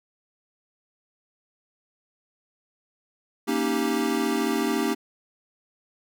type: chord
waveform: square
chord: Eb dominant seventh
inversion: second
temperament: equal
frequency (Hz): 233.1 / 277.2 / 311.1 / 392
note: Bb3 / Db4 / Eb4 / G4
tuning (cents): 0 / 0 / 0 / 0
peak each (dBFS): -29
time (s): 3.47-4.95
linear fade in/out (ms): 20
effects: none